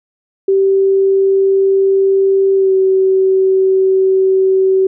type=tone with pitch glide; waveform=sine; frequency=388.3 to 380.7 Hz; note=G4 to F#4; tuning=-16 to +49 cents; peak=-8 dBFS; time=0.48-4.87 s; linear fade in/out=5 ms; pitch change=-35 cents; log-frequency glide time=2.55-2.73 s; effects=none